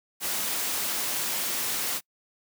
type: noise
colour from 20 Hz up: white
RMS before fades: -29 dBFS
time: 0.2-2.01 s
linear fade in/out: 50 ms
effects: noise-tail reverb RT60 0.1 s tail -26 dB re dry + high-pass 150 Hz 12 dB/octave